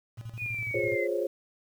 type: tone with tremolo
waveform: sine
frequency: 114.2 Hz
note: A#2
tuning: 35 cents flat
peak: -35 dBFS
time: 0.17-0.96 s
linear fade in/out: 20 ms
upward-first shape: square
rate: 12 Hz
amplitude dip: 80%
type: exponential sweep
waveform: sine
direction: down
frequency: 2489 to 2026 Hz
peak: -31 dBFS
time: 0.37-1.08 s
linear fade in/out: 50 ms
type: chord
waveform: sine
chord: Db major seventh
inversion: first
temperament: equal with one note detuned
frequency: 352.9 / 415.3 / 523.3 / 554.4 Hz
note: F4 / Ab4 / C5 / Db5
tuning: +18 / 0 / 0 / 0 cents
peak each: -32 dBFS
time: 0.74-1.27 s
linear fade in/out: 5 ms
effects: 9-bit